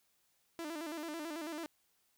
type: tone with vibrato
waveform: sawtooth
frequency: 316.6 Hz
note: D#4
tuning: 30 cents sharp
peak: -36 dBFS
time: 0.59-1.66 s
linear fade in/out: 0 ms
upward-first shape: square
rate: 9.1 Hz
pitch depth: 94 cents each way
effects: white hiss -75 dBFS RMS until 2.17 s